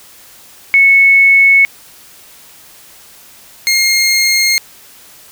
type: tone pair in turn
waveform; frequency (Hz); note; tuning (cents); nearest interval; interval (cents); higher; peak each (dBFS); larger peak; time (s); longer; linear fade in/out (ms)
sine / 20% pulse; 2204 / 2134; C#7 / C7; -11 / +34; minor second; 55; first; -4; neither; 0.74-1.65 / 3.67-4.58; neither; 0
effects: white hiss -40 dBFS RMS until 5.31 s